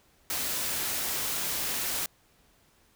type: noise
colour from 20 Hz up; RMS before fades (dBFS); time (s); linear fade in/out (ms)
white; -31; 0.3-2.06; 2
effects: pink hiss -64 dBFS RMS until 2.95 s